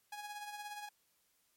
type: tone with tremolo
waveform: sawtooth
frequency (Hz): 830.6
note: G#5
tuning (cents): 0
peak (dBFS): -38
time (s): 0.12-0.89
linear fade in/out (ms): 5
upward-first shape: sine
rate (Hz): 17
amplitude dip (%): 50
effects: white hiss -75 dBFS RMS until 1.56 s + MP3 64 kbps